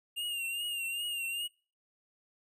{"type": "tone with vibrato", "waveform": "square", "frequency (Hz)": 2800, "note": "F7", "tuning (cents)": 4, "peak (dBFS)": -34, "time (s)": [0.16, 1.48], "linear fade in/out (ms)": 20, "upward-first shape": "triangle", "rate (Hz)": 2.5, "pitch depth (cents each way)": 65, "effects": ["noise-tail reverb RT60 0.4 s tail -26 dB re dry"]}